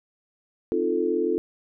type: chord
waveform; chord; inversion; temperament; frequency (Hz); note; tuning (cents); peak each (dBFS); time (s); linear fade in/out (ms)
sine; F dominant seventh; second; equal; 261.6 / 311.1 / 349.2 / 440; C4 / Eb4 / F4 / A4; 0 / 0 / 0 / 0; -31 / -29 / -25 / -25; 0.72-1.38; 0
effects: none